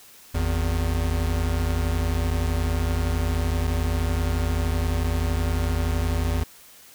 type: tone pair together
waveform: square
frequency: 52.35 / 83.1 Hz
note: G#1 / E2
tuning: +15 / +15 cents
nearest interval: minor sixth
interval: 800 cents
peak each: -26 / -24 dBFS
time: 0.34-6.44 s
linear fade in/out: 10 ms
effects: white hiss -49 dBFS RMS until 6.94 s